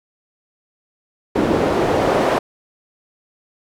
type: noise with band-pass filter sweep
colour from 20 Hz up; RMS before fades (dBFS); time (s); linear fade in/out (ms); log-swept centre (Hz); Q
pink; -17; 1.35-2.39; 10; 360 to 640; 1.3
effects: none